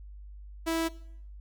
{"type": "tone", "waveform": "sawtooth", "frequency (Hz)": 327.9, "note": "E4", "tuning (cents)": -9, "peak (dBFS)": -23, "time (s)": [0.66, 0.89], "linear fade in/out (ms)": 20, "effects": ["noise-tail reverb RT60 0.7 s tail -20 dB re dry", "added 50 Hz sine -43 dBFS peak until 1.4 s"]}